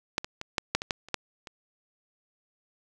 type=clicks; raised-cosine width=0.2 ms; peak=-8 / -18 / -18 / -8 / -6 / -16 / -9 / -29 / -9 / -24 dBFS; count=10; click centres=0.181 / 0.245 / 0.414 / 0.582 / 0.75 / 0.819 / 0.908 / 1.086 / 1.143 / 1.472 s; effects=none